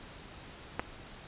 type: clicks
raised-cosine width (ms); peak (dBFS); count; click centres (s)
0.5; -15 / -27; 2; 0.795 / 0.799
effects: pink hiss -49 dBFS RMS until 1.27 s + resampled to 8000 Hz